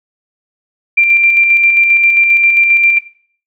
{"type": "tone with tremolo", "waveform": "sine", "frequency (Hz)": 2368, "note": "D7", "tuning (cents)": 14, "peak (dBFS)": -4, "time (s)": [0.97, 2.99], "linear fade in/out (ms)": 10, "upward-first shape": "square", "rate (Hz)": 7.5, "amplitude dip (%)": 30, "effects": ["noise-tail reverb RT60 0.5 s tail -18 dB re dry"]}